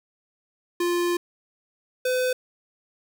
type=tone pair in turn; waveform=square; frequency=349.2 / 506.7 Hz; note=F4 / B4; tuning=0 / +44 cents; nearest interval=tritone; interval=644 cents; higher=second; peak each=-22 dBFS; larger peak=neither; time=0.8-1.17 / 2.05-2.33 s; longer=first; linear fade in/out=5 ms; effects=9-bit